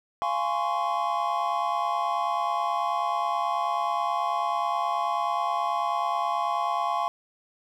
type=chord; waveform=triangle; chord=Db major seventh; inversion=first; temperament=just; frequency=693 / 831.5 / 1039.4 / 1108.7 Hz; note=F5 / Ab5 / C6 / Db6; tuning=-14 / +2 / -12 / 0 cents; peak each=-28 dBFS; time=0.22-7.08 s; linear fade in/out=0 ms; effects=none